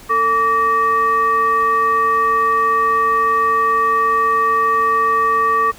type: tone with frequency modulation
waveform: sine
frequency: 1152 Hz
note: D6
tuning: 34 cents flat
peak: -12 dBFS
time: 0.09-5.72 s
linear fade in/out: 20 ms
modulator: 702 Hz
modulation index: 0.62
effects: pink hiss -41 dBFS RMS until 5.78 s